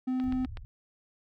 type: tone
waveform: triangle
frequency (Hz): 256.3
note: C4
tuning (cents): -36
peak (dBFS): -25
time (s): 0.07-0.46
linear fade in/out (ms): 10
type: click train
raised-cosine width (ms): 0.3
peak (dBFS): -27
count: 4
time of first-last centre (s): 0.2-0.572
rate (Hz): 8.07
type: low-pass noise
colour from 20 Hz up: pink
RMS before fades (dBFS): -41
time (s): 0.24-0.65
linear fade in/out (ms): 0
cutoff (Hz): 110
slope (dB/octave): 48
effects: none